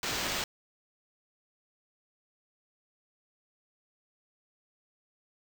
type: noise with sample-and-hold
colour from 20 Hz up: violet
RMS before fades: -33 dBFS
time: 0.03-0.44 s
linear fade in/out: 2 ms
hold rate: 11025 Hz
effects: none